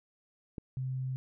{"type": "click", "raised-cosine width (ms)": 3, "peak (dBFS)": -26, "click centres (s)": 0.582}
{"type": "tone", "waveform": "sine", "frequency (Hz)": 130.2, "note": "C3", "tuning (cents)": -8, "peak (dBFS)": -32, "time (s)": [0.77, 1.16], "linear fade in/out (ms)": 0}
{"effects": []}